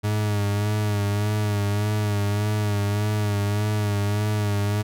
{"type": "tone with vibrato", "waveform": "40% pulse", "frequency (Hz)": 103.83, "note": "G#2", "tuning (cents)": 0, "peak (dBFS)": -20, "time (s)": [0.03, 4.83], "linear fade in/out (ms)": 20, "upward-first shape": "sine", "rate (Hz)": 1.7, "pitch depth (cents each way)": 40, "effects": []}